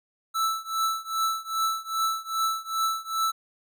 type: tone with tremolo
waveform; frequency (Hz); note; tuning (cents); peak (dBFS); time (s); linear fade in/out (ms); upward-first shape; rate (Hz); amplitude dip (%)
square; 1318.5; E6; 0; -22; 0.34-3.32; 20; triangle; 2.5; 95
effects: none